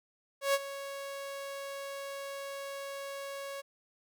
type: tone with ADSR envelope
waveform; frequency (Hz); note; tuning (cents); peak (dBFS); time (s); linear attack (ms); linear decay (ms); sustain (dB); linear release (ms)
sawtooth; 554.4; C#5; 0; -20; 0.41-3.62; 130; 40; -15; 20
effects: none